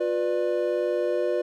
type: chord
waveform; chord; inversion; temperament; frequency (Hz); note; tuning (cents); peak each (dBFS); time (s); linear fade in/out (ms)
triangle; B diminished; second; just; 355.6 / 493.9 / 592.7; F4 / B4 / D5; +31 / 0 / +16; -25; 0-1.42; 10
effects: none